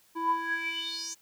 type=tone with band-pass filter sweep; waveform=square; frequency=331.1 Hz; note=E4; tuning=8 cents sharp; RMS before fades=-32 dBFS; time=0.15-1.15 s; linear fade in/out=20 ms; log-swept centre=710 to 6800 Hz; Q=7.7; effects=white hiss -63 dBFS RMS until 1.21 s